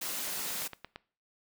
white high-pass noise, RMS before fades -36 dBFS, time 0.01-0.68 s, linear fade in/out 10 ms, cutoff 140 Hz, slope 96 dB/octave
click train, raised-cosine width 0.3 ms, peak -25 dBFS, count 7, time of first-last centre 0.28-0.96 s, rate 8.83 Hz
effects noise-tail reverb RT60 0.4 s tail -20 dB re dry

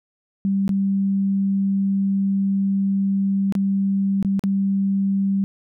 sine tone with dropouts, 195.9 Hz, G3, 1 cent flat, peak -17 dBFS, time 0.45-5.44 s, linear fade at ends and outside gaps 0 ms, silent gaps 0.679-0.692 / 3.524-3.552 / 4.227-4.248 / 4.394-4.438 s, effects none

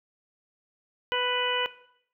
harmonic tone, 495.2 Hz, B4, 5 cents sharp, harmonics 1 / 2 / 3 / 4 / 5 / 6, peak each -30 / -31 / -32 / -35 / -36 / -30 dBFS, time 1.12-1.66 s, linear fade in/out 0 ms, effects noise-tail reverb RT60 0.7 s tail -17 dB re dry

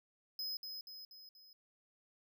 square tone with echo, 5070 Hz, D#8, 32 cents sharp, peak -39 dBFS, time 0.39-0.57 s, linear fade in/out 2 ms, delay 240 ms, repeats 4, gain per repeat -5 dB, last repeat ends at 1.53 s, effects none

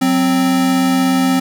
square tone pair together, 185 / 261.6 Hz, F#3 / C4, 0 / 0 cents, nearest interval tritone, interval 600 cents, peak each -20 / -13 dBFS, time 0.01-1.4 s, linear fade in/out 10 ms, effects none

